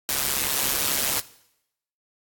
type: noise with amplitude modulation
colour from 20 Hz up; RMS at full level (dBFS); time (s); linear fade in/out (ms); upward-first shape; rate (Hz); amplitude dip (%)
white; -21; 0.09-1.2; 0; sine; 138; 75
effects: noise-tail reverb RT60 0.8 s tail -19 dB re dry + AAC 64 kbps